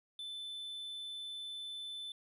triangle tone, 3520 Hz, A7, in tune, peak -40 dBFS, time 0.19-2.12 s, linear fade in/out 2 ms, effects resampled to 32000 Hz

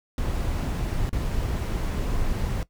brown noise with dropouts, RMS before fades -26 dBFS, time 0.18-2.63 s, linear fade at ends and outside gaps 1 ms, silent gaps 1.093-1.129 s, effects noise-tail reverb RT60 0.1 s tail -18 dB re dry

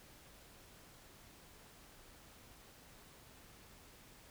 silence, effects pink hiss -60 dBFS RMS until 4.3 s

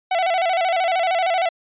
45% pulse tone with vibrato, 710 Hz, F5, 28 cents sharp, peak -17 dBFS, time 0.11-1.49 s, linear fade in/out 5 ms, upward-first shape square, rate 13 Hz, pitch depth 94 cents each way, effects resampled to 8000 Hz

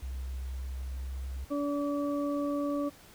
sine tone with pitch glide, 64.9 to 65.73 Hz, C2 to C2, -13 to +9 cents, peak -34 dBFS, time 0.02-1.45 s, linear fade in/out 10 ms, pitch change +22 cents, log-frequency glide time 0.8-1.23 s
harmonic tone, 287.4 Hz, D4, 37 cents flat, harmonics 1 / 2 / 4, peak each -30 / -34 / -40 dBFS, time 1.5-2.9 s, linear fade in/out 20 ms
effects pink hiss -55 dBFS RMS until 3.14 s

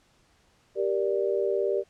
sine chord, G minor, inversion none, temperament just, 392 / 470.4 / 588 Hz, G4 / Bb4 / D5, 0 / +16 / +2 cents, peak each -26 / -29 / -29 dBFS, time 0.75-1.84 s, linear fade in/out 50 ms, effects pink hiss -64 dBFS RMS until 1.89 s + low-pass 8000 Hz 12 dB/octave

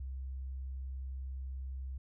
sine tone, 65.8 Hz, C2, 10 cents sharp, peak -38 dBFS, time 0-1.98 s, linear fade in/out 5 ms, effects none

